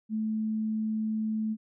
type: tone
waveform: sine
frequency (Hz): 217.9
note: A3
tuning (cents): -17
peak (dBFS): -27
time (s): 0.09-1.57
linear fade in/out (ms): 50
effects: none